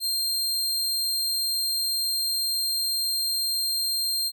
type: tone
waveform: sawtooth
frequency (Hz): 4186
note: C8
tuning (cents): 0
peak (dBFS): -21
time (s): 0-4.32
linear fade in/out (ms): 50
effects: none